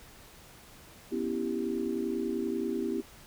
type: chord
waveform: sine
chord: C# half-diminished seventh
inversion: third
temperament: equal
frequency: 246.9 / 277.2 / 329.6 / 392 Hz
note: B3 / C#4 / E4 / G4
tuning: 0 / 0 / 0 / 0 cents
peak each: -34 / -38 / -34 / -34 dBFS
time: 1.11-3.02 s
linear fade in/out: 20 ms
effects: pink hiss -53 dBFS RMS until 3.26 s